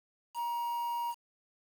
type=tone with quantisation; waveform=triangle; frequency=946 Hz; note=A#5; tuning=25 cents sharp; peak=-30 dBFS; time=0.34-1.15 s; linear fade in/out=50 ms; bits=8; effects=none